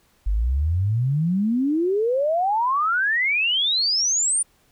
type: exponential sweep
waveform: sine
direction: up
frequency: 47 to 9397 Hz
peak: -18 dBFS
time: 0.26-4.43 s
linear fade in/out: 10 ms
effects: pink hiss -61 dBFS RMS until 4.71 s